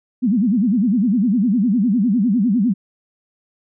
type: tone with vibrato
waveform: sine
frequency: 220 Hz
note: A3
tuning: in tune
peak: -13 dBFS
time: 0.22-2.74 s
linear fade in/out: 20 ms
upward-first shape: sine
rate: 9.9 Hz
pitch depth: 280 cents each way
effects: none